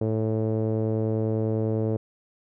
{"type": "tone with low-pass filter", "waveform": "sawtooth", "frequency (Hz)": 110, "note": "A2", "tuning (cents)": 0, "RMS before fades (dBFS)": -25, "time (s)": [0.01, 1.97], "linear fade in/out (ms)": 5, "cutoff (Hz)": 480, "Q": 2.9, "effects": []}